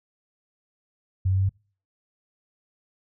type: tone with pitch steps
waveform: sine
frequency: 93.9 / 94.88 / 95.87 / 96.88 Hz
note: F#2 / F#2 / G2 / G2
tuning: +26 / +44 / -38 / -20 cents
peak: -19 dBFS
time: 1.25-1.494 s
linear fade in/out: 10 ms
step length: 61 ms
effects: noise-tail reverb RT60 0.4 s tail -26 dB re dry